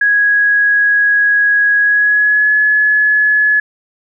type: tone with pitch glide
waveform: sine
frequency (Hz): 1661.2 to 1703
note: G#6 to G#6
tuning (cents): 0 to +43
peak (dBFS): -8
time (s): 0.01-3.6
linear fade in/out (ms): 5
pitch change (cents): +43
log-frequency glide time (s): 1.79-2.53
effects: none